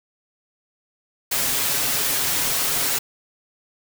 white noise with comb filter, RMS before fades -22 dBFS, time 1.31-2.99 s, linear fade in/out 10 ms, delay 7.2 ms, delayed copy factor +0.55, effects none

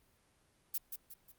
violet noise with echo, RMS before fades -35 dBFS, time 0.74-0.78 s, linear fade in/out 5 ms, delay 180 ms, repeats 3, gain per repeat -7 dB, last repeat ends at 1.32 s, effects pink hiss -71 dBFS RMS until 1.38 s + Opus 32 kbps

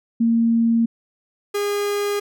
sine / 45% pulse tone pair in turn, 230.2 / 408.6 Hz, A#3 / G#4, -22 / -28 cents, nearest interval minor seventh, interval 994 cents, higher second, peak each -14 / -20 dBFS, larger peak first, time 0.2-0.86 / 1.54-2.2 s, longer neither, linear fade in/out 10 ms, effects none

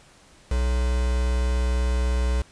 triangle tone with quantisation, 61.74 Hz, B1, in tune, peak -18 dBFS, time 0.51-2.42 s, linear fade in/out 5 ms, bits 5, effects pink hiss -53 dBFS RMS until 2.51 s + resampled to 22050 Hz

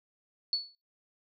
sine tone with exponential decay, 4429 Hz, C#8, 2 cents flat, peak -23 dBFS, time 0.53-0.75 s, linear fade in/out 1 ms, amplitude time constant 46 ms, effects noise-tail reverb RT60 0.2 s tail -18 dB re dry

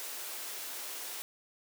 white high-pass noise, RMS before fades -41 dBFS, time 0-1.22 s, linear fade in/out 0 ms, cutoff 310 Hz, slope 24 dB/octave, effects none

